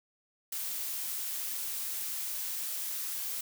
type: noise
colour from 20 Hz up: blue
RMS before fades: -36 dBFS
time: 0.52-3.41 s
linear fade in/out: 5 ms
effects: none

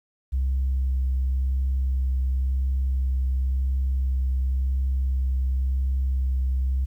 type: tone with vibrato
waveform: sine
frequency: 65.5 Hz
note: C2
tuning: 2 cents sharp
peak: -19 dBFS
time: 0.32-6.86 s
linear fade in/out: 20 ms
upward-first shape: sine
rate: 0.94 Hz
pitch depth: 13 cents each way
effects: tanh soft clip ceiling -18 dBFS + 10-bit

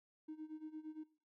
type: tone with tremolo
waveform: triangle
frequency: 311.1 Hz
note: D#4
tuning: in tune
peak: -40 dBFS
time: 0.28-1.04 s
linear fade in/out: 10 ms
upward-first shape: sine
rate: 8.7 Hz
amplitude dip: 90%
effects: noise-tail reverb RT60 0.4 s tail -21 dB re dry + tanh soft clip ceiling -41 dBFS

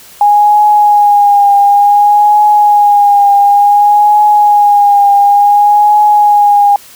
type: tone with vibrato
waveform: sine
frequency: 822 Hz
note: G#5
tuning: 18 cents flat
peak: -3 dBFS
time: 0.21-6.76 s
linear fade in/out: 2 ms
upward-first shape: triangle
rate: 0.56 Hz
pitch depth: 35 cents each way
effects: white hiss -36 dBFS RMS until 6.95 s

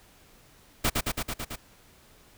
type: noise with echo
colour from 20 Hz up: pink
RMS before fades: -24 dBFS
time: 0.84-0.9 s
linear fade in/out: 10 ms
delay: 110 ms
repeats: 6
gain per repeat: -2 dB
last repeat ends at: 1.56 s
effects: pink hiss -57 dBFS RMS until 2.37 s

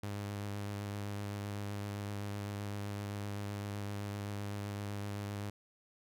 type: tone with vibrato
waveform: sawtooth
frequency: 101.8 Hz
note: G#2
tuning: 34 cents flat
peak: -34 dBFS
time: 0.03-5.5 s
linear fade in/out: 5 ms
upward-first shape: sine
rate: 7.8 Hz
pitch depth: 16 cents each way
effects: none

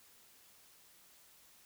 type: silence
effects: white hiss -63 dBFS RMS until 1.65 s

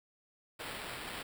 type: noise with sample-and-hold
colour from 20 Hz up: violet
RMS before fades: -43 dBFS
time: 0.59-1.23 s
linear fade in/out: 10 ms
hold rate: 6300 Hz
effects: none

